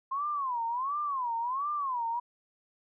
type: tone with vibrato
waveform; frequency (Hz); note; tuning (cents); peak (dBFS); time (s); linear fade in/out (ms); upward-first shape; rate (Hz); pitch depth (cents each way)
sine; 1046.5; C6; 0; -29; 0.11-2.2; 10; sine; 1.4; 230
effects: none